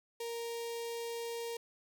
sawtooth tone with notch filter, 466.2 Hz, A#4, in tune, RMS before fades -40 dBFS, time 0.2-1.57 s, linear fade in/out 5 ms, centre 1400 Hz, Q 1.1, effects 11-bit

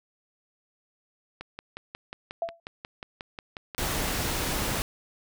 click train, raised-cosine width 0.3 ms, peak -21 dBFS, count 17, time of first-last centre 1.41-4.288 s, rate 5.56 Hz
sine tone with exponential decay, 673 Hz, E5, 36 cents sharp, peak -23 dBFS, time 2.42-2.6 s, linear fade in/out 2 ms, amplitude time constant 38 ms
pink noise, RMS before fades -29 dBFS, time 3.78-4.82 s, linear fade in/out 0 ms
effects none

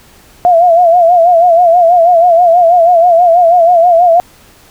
sine tone with vibrato, 690 Hz, F5, 21 cents flat, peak -3 dBFS, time 0.45-4.2 s, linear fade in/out 0 ms, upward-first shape sine, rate 6.2 Hz, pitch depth 85 cents each way, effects pink hiss -42 dBFS RMS until 4.7 s

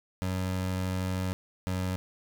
25% pulse tone pair in turn, 92.9 / 92.38 Hz, F#2 / F#2, +7 / -2 cents, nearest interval unison, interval 9 cents, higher first, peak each -25 dBFS, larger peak neither, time 0.22-1.33 / 1.67-1.96 s, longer first, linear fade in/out 0 ms, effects none

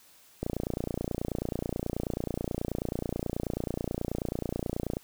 click train, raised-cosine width 2 ms, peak -17 dBFS, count 134, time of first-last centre 0.43-4.969 s, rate 29.3 Hz, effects white hiss -58 dBFS RMS until 5.03 s

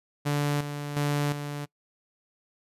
sawtooth tone with tremolo, 145.4 Hz, D3, 17 cents flat, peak -20 dBFS, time 0.25-1.66 s, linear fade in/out 20 ms, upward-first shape square, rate 1.4 Hz, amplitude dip 60%, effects noise-tail reverb RT60 0.1 s tail -23 dB re dry + resampled to 32000 Hz

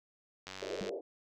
click train, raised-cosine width 0.2 ms, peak -26 dBFS, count 41, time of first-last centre 0.47-0.892 s, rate 94.8 Hz
pink band-pass noise, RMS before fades -40 dBFS, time 0.62-1.01 s, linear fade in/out 5 ms, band 360 to 600 Hz, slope 48 dB/octave
sine tone with exponential decay, 196 Hz, G3, in tune, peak -34 dBFS, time 0.81-0.96 s, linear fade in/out 0 ms, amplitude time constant 31 ms
effects none

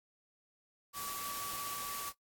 sine tone in noise, 1146 Hz, D6, 43 cents flat, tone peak -41 dBFS, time 0.93-2.13 s, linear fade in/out 50 ms, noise white, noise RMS -42 dBFS, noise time 0.93-2.13 s, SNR -2 dB, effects noise-tail reverb RT60 0.1 s tail -19 dB re dry + AAC 64 kbps

